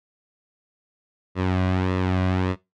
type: tone with flanger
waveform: sawtooth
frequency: 92.5 Hz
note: F#2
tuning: in tune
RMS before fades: -22 dBFS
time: 1.35-2.56 s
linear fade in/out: 50 ms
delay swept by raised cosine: 1.3 to 2.3 ms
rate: 1.7 Hz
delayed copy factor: -0.55
effects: noise-tail reverb RT60 0.2 s tail -19 dB re dry + low-pass 3000 Hz 12 dB/octave